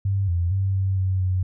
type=tone with pitch steps; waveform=sine; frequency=98.1 / 86.4 / 96.7 / 95.9 / 94.2 / 92.5 Hz; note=G2 / F2 / G2 / G2 / F#2 / F#2; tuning=+2 / -18 / -23 / -37 / +32 / 0 cents; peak=-19 dBFS; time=0.05-1.43 s; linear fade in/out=5 ms; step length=230 ms; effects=none